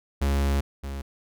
45% pulse tone pair in turn, 69.7 / 69.02 Hz, C#2 / C#2, +10 / -7 cents, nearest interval unison, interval 17 cents, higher first, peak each -21 / -31 dBFS, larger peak first, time 0.21-0.61 / 0.83-1.02 s, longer first, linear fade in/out 10 ms, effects none

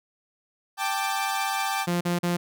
sawtooth chord, G suspended second, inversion none, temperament equal with one note detuned, 784 / 880 / 1178.7 Hz, G5 / A5 / D6, 0 / 0 / +6 cents, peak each -24 / -27 / -27 dBFS, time 0.77-1.87 s, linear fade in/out 50 ms
sawtooth tone bursts, 174.61 Hz, F3, in tune, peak -19 dBFS, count 3, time 1.87-2.37 s, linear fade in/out 10 ms, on 140 ms, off 40 ms
effects none

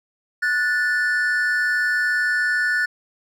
triangle tone pair together, 1468.8 / 1760 Hz, F#6 / A6, -13 / 0 cents, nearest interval minor third, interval 313 cents, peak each -19 dBFS, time 0.42-2.86 s, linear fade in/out 10 ms, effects none

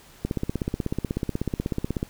click train, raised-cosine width 3 ms, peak -12 dBFS, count 30, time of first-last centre 0.25-2.029 s, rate 16.3 Hz, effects pink hiss -51 dBFS RMS until 2.09 s

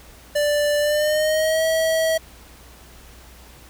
square tone with pitch glide, 588 to 644.9 Hz, D5 to E5, +2 to -38 cents, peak -18 dBFS, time 0.35-2.18 s, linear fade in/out 10 ms, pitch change +160 cents, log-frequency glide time 0.79-1.65 s, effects added 60 Hz sine -47 dBFS peak until 3.69 s + pink hiss -47 dBFS RMS until 3.69 s

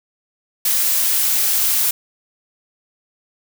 blue noise, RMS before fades -17 dBFS, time 0.65-1.91 s, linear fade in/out 5 ms, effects none

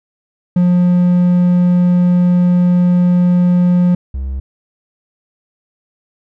triangle tone pair in turn, 177.8 / 66.6 Hz, F3 / C2, +31 / +31 cents, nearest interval octave + perfect fourth, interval 1700 cents, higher first, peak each -6 / -16 dBFS, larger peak first, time 0.56-3.95 / 4.14-4.4 s, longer first, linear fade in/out 5 ms, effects none

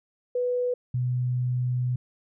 sine tone pair in turn, 493.9 / 124.84 Hz, B4 / B2, 0 / +19 cents, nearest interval 2 octaves, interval 2381 cents, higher first, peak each -23 dBFS, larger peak neither, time 0.35-0.74 / 0.94-1.96 s, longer second, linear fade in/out 5 ms, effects none

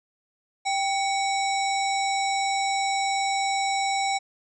harmonic tone with a mistuned harmonic, 784 Hz, G5, in tune, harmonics 1 / 3 / 5 / 7 / 9 / 10, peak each -24 / -30 / -33 / -37 / -39 / -36 dBFS, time 0.65-4.19 s, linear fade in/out 20 ms, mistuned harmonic 3, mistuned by -85 cents, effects none

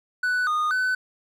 triangle tone with pitch steps, 1488 / 1229 / 1508 Hz, F#6 / D#6 / F#6, +9 / -22 / +32 cents, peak -19 dBFS, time 0.23-0.95 s, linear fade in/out 5 ms, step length 240 ms, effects none

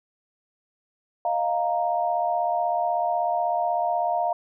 sine chord, Eb suspended second, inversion none, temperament equal, 622.3 / 698.5 / 932.3 Hz, Eb5 / F5 / Bb5, 0 / 0 / 0 cents, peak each -29 / -23 / -28 dBFS, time 1.25-4.33 s, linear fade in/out 2 ms, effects none

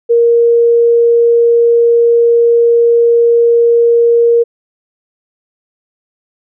sine tone, 468.8 Hz, A#4, 10 cents sharp, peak -5 dBFS, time 0.09-4.44 s, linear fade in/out 20 ms, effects none

